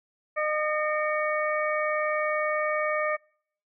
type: harmonic tone with a mistuned harmonic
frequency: 610 Hz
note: D#5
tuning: 34 cents flat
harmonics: 1 / 2 / 3 / 4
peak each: -27 / -30 / -32 / -33 dBFS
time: 0.36-3.17 s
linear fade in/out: 20 ms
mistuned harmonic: 4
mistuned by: -140 cents
effects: noise-tail reverb RT60 0.6 s tail -26 dB re dry